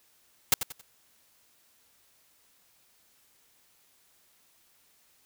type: noise with echo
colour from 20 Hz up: white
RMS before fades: -20 dBFS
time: 0.52-0.54 s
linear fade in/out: 2 ms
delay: 91 ms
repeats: 3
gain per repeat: -10 dB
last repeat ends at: 0.813 s
effects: white hiss -65 dBFS RMS until 5.25 s